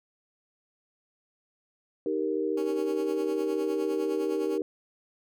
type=chord; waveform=sine; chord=Eb major; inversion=none; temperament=equal; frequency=311.1 / 392 / 466.2 Hz; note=Eb4 / G4 / Bb4; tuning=0 / 0 / 0 cents; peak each=-31 / -30 / -30 dBFS; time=2.06-4.62 s; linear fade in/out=2 ms
type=tone with tremolo; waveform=15% pulse; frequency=277.2 Hz; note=C#4; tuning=in tune; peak=-31 dBFS; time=2.57-4.58 s; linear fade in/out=5 ms; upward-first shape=sine; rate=9.8 Hz; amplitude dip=65%
effects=none